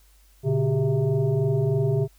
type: tone with frequency modulation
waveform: sine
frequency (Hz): 141.6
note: C#3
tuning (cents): +37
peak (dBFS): -19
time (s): 0.43-2.08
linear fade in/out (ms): 50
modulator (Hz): 260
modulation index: 1.2
effects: added 50 Hz sine -54 dBFS peak until 2.18 s + white hiss -61 dBFS RMS until 2.18 s